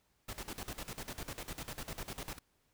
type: noise with tremolo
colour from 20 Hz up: pink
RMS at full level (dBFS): -42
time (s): 0.28-2.39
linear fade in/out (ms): 10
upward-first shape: square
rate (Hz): 10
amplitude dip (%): 80
effects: pink hiss -75 dBFS RMS until 2.73 s